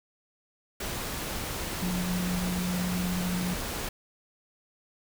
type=tone in noise; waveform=sine; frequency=180 Hz; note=F#3; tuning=47 cents flat; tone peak=-28 dBFS; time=1.82-3.54 s; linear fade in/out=5 ms; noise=pink; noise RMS=-34 dBFS; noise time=0.8-3.89 s; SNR=+3 dB; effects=none